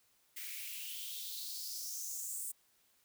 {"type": "noise with high-pass filter sweep", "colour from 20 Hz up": "blue", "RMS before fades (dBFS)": -43, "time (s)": [0.36, 2.52], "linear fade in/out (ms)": 10, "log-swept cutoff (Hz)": [2000, 8600], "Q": 4.5, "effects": ["white hiss -72 dBFS RMS until 3.04 s"]}